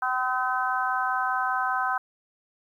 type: harmonic tone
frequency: 255 Hz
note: C4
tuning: 44 cents flat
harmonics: 3 / 4 / 5 / 6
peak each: -29 / -29 / -29 / -29 dBFS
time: 0.02-1.98 s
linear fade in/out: 5 ms
effects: 10-bit

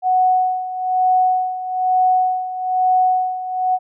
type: tone with tremolo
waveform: sine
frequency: 740 Hz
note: F#5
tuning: in tune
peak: -11 dBFS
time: 0.02-3.79 s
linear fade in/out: 50 ms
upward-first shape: sine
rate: 1.1 Hz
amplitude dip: 75%
effects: none

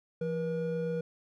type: tone pair together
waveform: triangle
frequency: 169.3 / 479.9 Hz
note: E3 / B4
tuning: +46 / -50 cents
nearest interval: octave + tritone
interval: 1804 cents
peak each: -32 / -30 dBFS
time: 0.21-1.01 s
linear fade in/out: 5 ms
effects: none

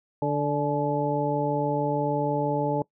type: harmonic tone with a mistuned harmonic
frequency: 146.3 Hz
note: D3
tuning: 6 cents flat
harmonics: 1 / 2 / 3 / 4 / 6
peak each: -29 / -29 / -29 / -29 / -29 dBFS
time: 0.22-2.82 s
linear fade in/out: 2 ms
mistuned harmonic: 6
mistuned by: -42 cents
effects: noise-tail reverb RT60 0.1 s tail -22 dB re dry

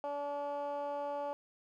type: tone with band-pass filter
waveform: 15% pulse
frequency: 287.3 Hz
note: D4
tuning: 38 cents flat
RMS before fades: -38 dBFS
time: 0.04-1.33 s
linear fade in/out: 0 ms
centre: 700 Hz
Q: 5.6
effects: none

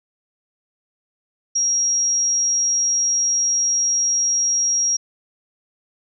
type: tone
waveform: sine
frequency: 5640 Hz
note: F8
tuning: 16 cents sharp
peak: -16 dBFS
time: 1.55-4.97 s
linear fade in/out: 10 ms
effects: none

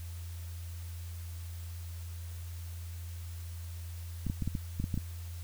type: clicks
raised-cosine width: 5 ms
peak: -20 dBFS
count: 9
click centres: 4.267 / 4.299 / 4.423 / 4.476 / 4.552 / 4.8 / 4.841 / 4.942 / 4.976 s
effects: added 85 Hz sine -39 dBFS peak until 5.43 s + white hiss -54 dBFS RMS until 5.43 s

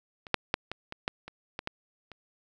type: clicks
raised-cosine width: 0.3 ms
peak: -27 / -6 / -8 / -18 / -22 / -12 / -26 / -18 / -16 / -29 dBFS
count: 10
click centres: 0.268 / 0.343 / 0.541 / 0.716 / 0.924 / 1.079 / 1.28 / 1.591 / 1.674 / 2.117 s
effects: none

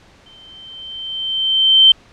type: tone with exponential growth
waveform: sine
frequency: 3110 Hz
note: G7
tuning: 14 cents flat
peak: -3 dBFS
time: 0.26-1.92 s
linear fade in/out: 5 ms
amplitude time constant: 360 ms
effects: pink hiss -48 dBFS RMS until 2.12 s + low-pass 5000 Hz 12 dB/octave

